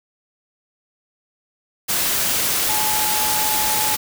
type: tone in noise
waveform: sine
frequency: 856 Hz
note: A5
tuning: 48 cents flat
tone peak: -24 dBFS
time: 2.68-3.96 s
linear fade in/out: 20 ms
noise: white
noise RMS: -20 dBFS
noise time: 1.88-3.97 s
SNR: -7 dB
effects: none

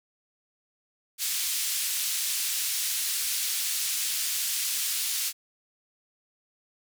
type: band-pass noise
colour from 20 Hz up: white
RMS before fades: -29 dBFS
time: 1.18-5.33 s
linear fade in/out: 50 ms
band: 2700 to 13000 Hz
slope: 12 dB/octave
effects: none

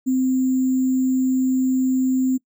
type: tone with sample-and-hold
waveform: sine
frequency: 259.3 Hz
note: C4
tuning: 15 cents flat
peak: -16 dBFS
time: 0.06-2.38 s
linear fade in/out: 20 ms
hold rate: 7350 Hz
effects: noise-tail reverb RT60 0.1 s tail -22 dB re dry

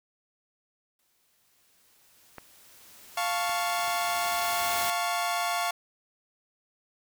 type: noise with exponential growth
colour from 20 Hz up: white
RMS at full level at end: -32 dBFS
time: 0.99-4.9 s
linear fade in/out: 1 ms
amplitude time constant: 850 ms
type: clicks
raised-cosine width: 0.5 ms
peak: -25 / -27 / -33 dBFS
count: 3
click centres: 2.383 / 3.495 / 3.878 s
type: chord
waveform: sawtooth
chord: F augmented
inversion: none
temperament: equal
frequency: 698.5 / 880 / 1108.7 Hz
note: F5 / A5 / C#6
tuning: 0 / 0 / 0 cents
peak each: -25 / -31 / -28 dBFS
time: 3.17-5.71 s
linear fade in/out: 5 ms
effects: none

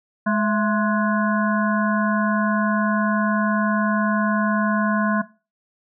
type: harmonic tone with a mistuned harmonic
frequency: 210 Hz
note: G#3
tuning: 19 cents sharp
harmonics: 1 / 3 / 5 / 7 / 8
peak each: -19 / -25 / -25 / -26 / -30 dBFS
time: 0.26-5.22 s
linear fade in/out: 10 ms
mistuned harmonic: 3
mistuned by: +91 cents
effects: noise-tail reverb RT60 0.3 s tail -17 dB re dry

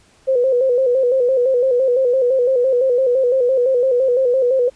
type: tone with vibrato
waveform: sine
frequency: 508 Hz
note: B4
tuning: 49 cents sharp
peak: -12 dBFS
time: 0.27-4.7 s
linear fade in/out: 20 ms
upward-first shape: square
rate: 5.9 Hz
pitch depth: 69 cents each way
effects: pink hiss -53 dBFS RMS until 4.75 s + resampled to 22050 Hz

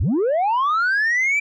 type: linear sweep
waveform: sine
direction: up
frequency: 53.7 to 2358 Hz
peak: -14 dBFS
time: 0-1.4 s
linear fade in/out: 10 ms
effects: tanh soft clip ceiling -15 dBFS

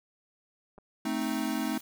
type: clicks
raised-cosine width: 1 ms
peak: -37 dBFS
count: 2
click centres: 0.78 / 0.785 s
type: chord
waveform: square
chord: A diminished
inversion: none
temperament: equal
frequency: 220 / 261.6 / 311.1 Hz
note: A3 / C4 / Eb4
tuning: 0 / 0 / 0 cents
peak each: -34 dBFS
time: 1.05-1.78 s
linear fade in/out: 5 ms
type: noise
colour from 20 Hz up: white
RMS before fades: -48 dBFS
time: 1.21-1.81 s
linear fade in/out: 5 ms
effects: none

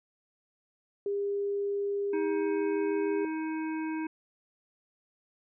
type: tone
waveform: sine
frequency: 402.7 Hz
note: G4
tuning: 47 cents sharp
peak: -28 dBFS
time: 1.06-3.25 s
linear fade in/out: 2 ms
type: harmonic tone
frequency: 316.4 Hz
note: D#4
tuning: 29 cents sharp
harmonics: 1 / 3 / 5 / 7 / 8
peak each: -31 / -41 / -45 / -48 / -49 dBFS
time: 2.13-4.07 s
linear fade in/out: 5 ms
effects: none

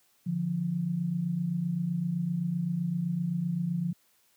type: tone pair together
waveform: sine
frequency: 146.83 / 174.61 Hz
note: D3 / F3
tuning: 0 / 0 cents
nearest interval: minor third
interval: 300 cents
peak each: -33 / -28 dBFS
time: 0.26-3.93 s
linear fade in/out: 10 ms
effects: white hiss -67 dBFS RMS until 4.36 s + high-pass 80 Hz 12 dB/octave

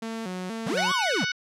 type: tone with vibrato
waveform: sawtooth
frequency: 203.3 Hz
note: G#3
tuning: 37 cents flat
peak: -27 dBFS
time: 0.02-0.92 s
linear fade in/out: 5 ms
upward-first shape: square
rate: 2.1 Hz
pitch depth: 180 cents each way
type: linear two-way sweep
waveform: square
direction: up then down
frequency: 123.1 to 1155 to 123.1 Hz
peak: -26 dBFS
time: 0.66-1.25 s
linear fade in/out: 10 ms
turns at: 0.92 s
type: harmonic tone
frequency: 740 Hz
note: F#5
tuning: in tune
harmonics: 2 / 3 / 4 / 5 / 6 / 7 / 8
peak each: -28 / -32 / -34 / -36 / -38 / -39 / -40 dBFS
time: 0.77-1.32 s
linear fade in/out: 5 ms
effects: low-pass 9000 Hz 12 dB/octave

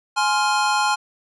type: chord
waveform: square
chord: F minor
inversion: first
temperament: just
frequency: 838.1 / 1047.7 / 1396.9 Hz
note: Ab5 / C6 / F6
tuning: +16 / +2 / 0 cents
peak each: -21 / -24 / -24 dBFS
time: 0.16-0.96 s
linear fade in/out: 20 ms
effects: resampled to 22050 Hz

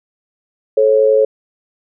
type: tone pair together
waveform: sine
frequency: 434.5 / 546 Hz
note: A4 / C#5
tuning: -22 / -26 cents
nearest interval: major third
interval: 396 cents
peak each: -11 dBFS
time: 0.77-1.25 s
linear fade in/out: 5 ms
effects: none

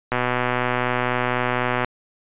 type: click train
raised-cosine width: 0.5 ms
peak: -6 dBFS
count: 215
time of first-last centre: 0.12-1.846 s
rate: 124 Hz
effects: resampled to 8000 Hz

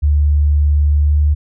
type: tone with pitch glide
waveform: sine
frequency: 73.5 to 74.18 Hz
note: D2 to D2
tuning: +2 to +18 cents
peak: -9 dBFS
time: 0.02-1.35 s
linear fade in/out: 20 ms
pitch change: +16 cents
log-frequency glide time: 1.01-1.16 s
effects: none

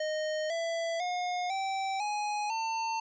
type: tone with pitch steps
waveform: square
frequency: 618 / 666.2 / 718.1 / 774.1 / 834.5 / 899.6 Hz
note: D#5 / E5 / F5 / G5 / G#5 / A5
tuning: -12 / +18 / +48 / -22 / +8 / +38 cents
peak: -31 dBFS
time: 0-3 s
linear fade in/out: 5 ms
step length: 500 ms
effects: resampled to 16000 Hz

